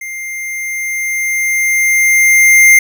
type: tone with level ramp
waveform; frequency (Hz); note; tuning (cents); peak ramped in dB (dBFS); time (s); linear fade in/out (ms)
square; 2100; C7; +6; -23 to -3; 0.01-2.79; 5
effects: none